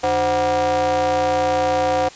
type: ring-modulated tone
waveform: square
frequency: 110 Hz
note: A2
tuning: in tune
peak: -14 dBFS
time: 0.03-2.09 s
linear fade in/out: 10 ms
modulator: 630 Hz
effects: white hiss -41 dBFS RMS until 2.15 s + resampled to 16000 Hz